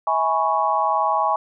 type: chord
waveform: sine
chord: C# minor seventh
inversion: first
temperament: equal with one note detuned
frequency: 646.8 / 830.6 / 987.8 / 1108.7 Hz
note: E5 / G#5 / B5 / C#6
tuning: -33 / 0 / 0 / 0 cents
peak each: -25 / -21 / -24 / -22 dBFS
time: 0.07-1.36 s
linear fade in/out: 2 ms
effects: none